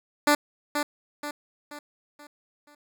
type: tone with echo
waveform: 10% pulse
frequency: 293.7 Hz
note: D4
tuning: in tune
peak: -9 dBFS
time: 0.27-0.35 s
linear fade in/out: 5 ms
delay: 480 ms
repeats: 5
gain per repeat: -7 dB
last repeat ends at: 2.75 s
effects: none